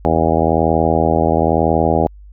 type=harmonic tone; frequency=81 Hz; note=E2; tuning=30 cents flat; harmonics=1 / 2 / 3 / 4 / 5 / 6 / 7 / 8 / 9 / 10; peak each=-21 / -21 / -21 / -21 / -21 / -21 / -21 / -21 / -21 / -21 dBFS; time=0.05-2.07 s; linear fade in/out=0 ms; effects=added 50 Hz sine -36 dBFS peak until 2.32 s